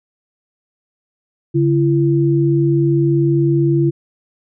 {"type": "tone pair together", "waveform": "sine", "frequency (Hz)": [141.86, 337.4], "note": ["C#3", "E4"], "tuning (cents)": [40, 40], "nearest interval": "octave + minor third", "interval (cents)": 1500, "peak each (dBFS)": [-14, -14], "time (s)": [1.54, 3.91], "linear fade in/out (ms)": 20, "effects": []}